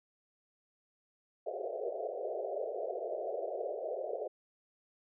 white band-pass noise, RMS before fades -38 dBFS, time 1.46-4.28 s, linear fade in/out 10 ms, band 380 to 700 Hz, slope 96 dB/octave, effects none

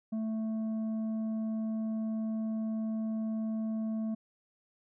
triangle tone with tanh clipping, 220.4 Hz, A3, 3 cents sharp, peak -32 dBFS, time 0.12-4.15 s, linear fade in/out 10 ms, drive 10 dB, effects none

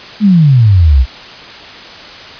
sine exponential sweep, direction down, 219.8 to 59.2 Hz, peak -3 dBFS, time 0.2-1.06 s, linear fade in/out 50 ms, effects white hiss -30 dBFS RMS until 2.39 s + resampled to 11025 Hz

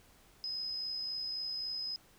sine tone with amplitude modulation, 5060 Hz, D#8, 28 cents sharp, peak -34 dBFS, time 0.44-1.96 s, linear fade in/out 0 ms, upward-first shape sine, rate 63.7 Hz, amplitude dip 35%, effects pink hiss -63 dBFS RMS until 2.18 s

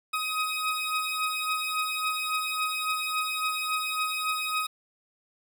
20% pulse beating tone pair, 1259 / 1262.6 Hz, D#6 / D#6, +20 / +25 cents, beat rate 3.6 Hz, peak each -24 / -27 dBFS, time 0.13-4.67 s, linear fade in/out 10 ms, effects 9-bit

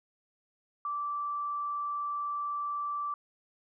sine tone, 1166 Hz, D6, 13 cents flat, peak -31 dBFS, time 0.85-3.14 s, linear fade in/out 2 ms, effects none

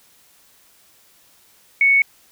sine tone, 2217 Hz, C#7, in tune, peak -11 dBFS, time 1.81-2.02 s, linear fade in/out 2 ms, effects white hiss -54 dBFS RMS until 2.31 s

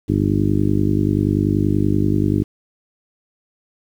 harmonic tone with a mistuned harmonic, 50.4 Hz, G1, 49 cents sharp, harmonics 1 / 2 / 3 / 4 / 5 / 6 / 7 / 8, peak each -29 / -20 / -23 / -22 / -25 / -20 / -25 / -30 dBFS, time 0.08-2.44 s, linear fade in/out 20 ms, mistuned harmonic 1, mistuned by +59 cents, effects 8-bit

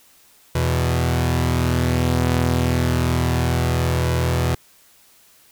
sawtooth tone pair together, 82.8 / 124.06 Hz, E2 / B2, +8 / +8 cents, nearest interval perfect fifth, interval 700 cents, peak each -16 dBFS, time 0.55-4.55 s, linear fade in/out 5 ms, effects white hiss -53 dBFS RMS until 5.51 s

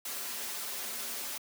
white noise with comb filter, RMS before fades -38 dBFS, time 0.05-1.38 s, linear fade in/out 5 ms, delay 6.3 ms, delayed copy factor -0.85, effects high-pass 200 Hz 12 dB/octave

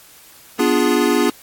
square chord, B diminished seventh, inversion none, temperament equal, 246.9 / 293.7 / 349.2 / 415.3 Hz, B3 / D4 / F4 / Ab4, 0 / 0 / 0 / 0 cents, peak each -20 dBFS, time 0.59-1.3 s, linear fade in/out 5 ms, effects white hiss -45 dBFS RMS until 1.42 s + AAC 64 kbps

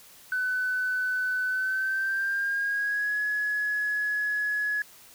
sine tone with pitch glide, 1505 to 1689.3 Hz, F#6 to G#6, +29 to +29 cents, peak -24 dBFS, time 0.32-4.82 s, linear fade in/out 2 ms, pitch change +200 cents, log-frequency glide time 1.47-3.21 s, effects tanh soft clip ceiling -20 dBFS + white hiss -52 dBFS RMS until 5.14 s

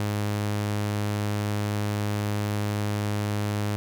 sawtooth tone, 103.83 Hz, G#2, in tune, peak -21 dBFS, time 0-3.76 s, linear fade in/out 0 ms, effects none

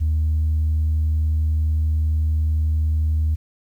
sine tone, 77.8 Hz, D#2, in tune, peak -15 dBFS, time 0-3.36 s, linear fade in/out 20 ms, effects tanh soft clip ceiling -14 dBFS + 9-bit

